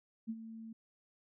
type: tone with ADSR envelope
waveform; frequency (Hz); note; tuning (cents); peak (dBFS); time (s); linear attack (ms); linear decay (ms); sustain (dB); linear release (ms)
sine; 224.3; A3; +34; -34; 0.27-0.73; 28; 48; -11; 7
effects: none